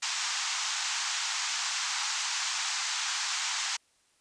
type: band-pass noise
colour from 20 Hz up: white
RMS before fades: -32 dBFS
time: 0.02-3.77 s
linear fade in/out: 10 ms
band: 810 to 7400 Hz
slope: 48 dB/octave
effects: white hiss -68 dBFS RMS until 4.2 s + resampled to 22050 Hz